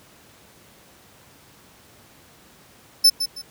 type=tone with echo; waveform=40% pulse; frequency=5274 Hz; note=E8; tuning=in tune; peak=-9 dBFS; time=3.04-3.1 s; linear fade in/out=10 ms; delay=160 ms; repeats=2; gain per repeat=-11 dB; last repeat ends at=3.42 s; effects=pink hiss -51 dBFS RMS until 3.5 s + high-pass 80 Hz 12 dB/octave